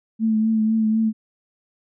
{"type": "tone with vibrato", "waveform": "sine", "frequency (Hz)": 220, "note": "A3", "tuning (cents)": 0, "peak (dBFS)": -16, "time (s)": [0.19, 1.13], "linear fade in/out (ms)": 50, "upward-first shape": "triangle", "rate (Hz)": 4, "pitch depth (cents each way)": 32, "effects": []}